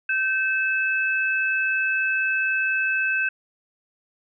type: tone pair together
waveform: sine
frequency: 1548.9 / 2605 Hz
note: G6 / E7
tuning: -21 / -21 cents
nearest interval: major sixth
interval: 900 cents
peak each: -22 / -24 dBFS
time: 0.09-3.29 s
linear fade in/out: 5 ms
effects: none